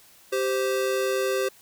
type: tone pair together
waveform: square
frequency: 390 / 520.6 Hz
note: G4 / C5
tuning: -9 / -9 cents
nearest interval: perfect fourth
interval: 500 cents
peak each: -26 / -27 dBFS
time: 0.32-1.49 s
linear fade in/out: 10 ms
effects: white hiss -54 dBFS RMS until 1.61 s